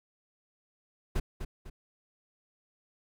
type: noise with echo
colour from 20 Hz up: brown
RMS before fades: -26 dBFS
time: 1.15-1.2 s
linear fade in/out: 10 ms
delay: 250 ms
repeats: 2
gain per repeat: -8 dB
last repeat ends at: 1.7 s
effects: none